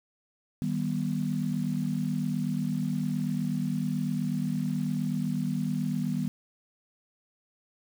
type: chord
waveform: sine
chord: Eb augmented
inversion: none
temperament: just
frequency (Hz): 155.56 / 194.45 / 243.1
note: Eb3 / G3 / B3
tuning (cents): 0 / -14 / -27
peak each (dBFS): -31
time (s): 0.62-6.28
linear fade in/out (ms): 0
effects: 8-bit